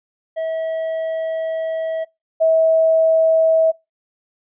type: tone pair in turn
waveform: triangle / sine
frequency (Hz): 646 / 646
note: E5 / E5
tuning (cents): -35 / -35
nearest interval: unison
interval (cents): 0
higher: neither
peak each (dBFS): -18 / -11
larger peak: second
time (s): 0.36-2.05 / 2.4-3.72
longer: first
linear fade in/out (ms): 20
effects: noise-tail reverb RT60 0.2 s tail -22 dB re dry + resampled to 8000 Hz